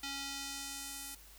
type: tone with band-pass filter sweep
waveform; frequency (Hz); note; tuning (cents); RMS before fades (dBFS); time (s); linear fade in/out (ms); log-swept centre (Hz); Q
square; 277.2; C#4; 0; -43; 0.03-1.15; 5; 4100 to 11000; 1
effects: added 50 Hz sine -58 dBFS peak until 1.38 s + white hiss -58 dBFS RMS until 1.38 s